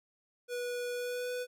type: tone with pitch glide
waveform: square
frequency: 488.1 to 495.5 Hz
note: B4 to B4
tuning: -20 to +6 cents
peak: -35 dBFS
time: 0.48-1.47 s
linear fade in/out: 50 ms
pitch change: +26 cents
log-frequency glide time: 0.93-1.3 s
effects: none